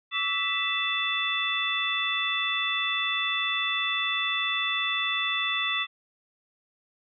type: tone cluster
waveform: sine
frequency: 1140 / 1311 / 1977 / 2642 / 3486 Hz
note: C#6 / E6 / B6 / E7 / A7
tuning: +48 / -10 / +1 / +3 / -17 cents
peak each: -34 / -36 / -31 / -30 / -29 dBFS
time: 0.11-5.87 s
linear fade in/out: 50 ms
effects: none